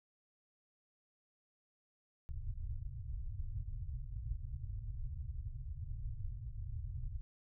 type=low-pass noise; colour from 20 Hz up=pink; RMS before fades=-42 dBFS; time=2.29-7.21 s; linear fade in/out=0 ms; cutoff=130 Hz; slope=96 dB/octave; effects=none